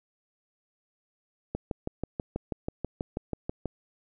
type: click train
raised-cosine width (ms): 2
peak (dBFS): -17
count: 14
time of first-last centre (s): 1.55-3.657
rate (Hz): 6.17
effects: none